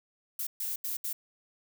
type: noise bursts at uneven times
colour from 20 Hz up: violet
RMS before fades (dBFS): -34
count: 4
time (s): 0.39-0.47 / 0.6-0.76 / 0.84-0.97 / 1.04-1.13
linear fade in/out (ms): 5
effects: none